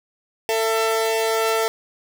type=tone pair together; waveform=sawtooth; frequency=446.5 / 669 Hz; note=A4 / E5; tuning=+25 / +25 cents; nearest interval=perfect fifth; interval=700 cents; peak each=-16 / -20 dBFS; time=0.49-1.68 s; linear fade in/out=0 ms; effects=none